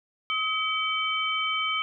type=tone cluster; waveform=sine; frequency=1270 / 2283 / 3084 Hz; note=D#6 / D7 / G7; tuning=+35 / -50 / -29 cents; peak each=-29 dBFS; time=0.3-1.82 s; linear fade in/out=0 ms; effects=none